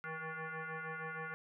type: tone with frequency modulation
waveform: sine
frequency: 156.3 Hz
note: D#3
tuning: 8 cents sharp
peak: -40 dBFS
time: 0.04-1.34 s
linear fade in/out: 0 ms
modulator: 319 Hz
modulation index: 5.9
effects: none